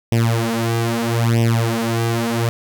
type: tone with flanger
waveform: sawtooth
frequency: 115.6 Hz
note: A#2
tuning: 14 cents flat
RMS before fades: -18 dBFS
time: 0.12-2.49 s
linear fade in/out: 0 ms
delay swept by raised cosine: 0.35 to 6.15 ms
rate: 0.78 Hz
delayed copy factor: +0.95
effects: none